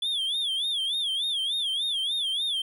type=tone with vibrato; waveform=triangle; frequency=3396 Hz; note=G#7; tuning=38 cents sharp; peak=-24 dBFS; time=0.02-2.62 s; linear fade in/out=5 ms; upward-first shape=sine; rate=3.4 Hz; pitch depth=150 cents each way; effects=none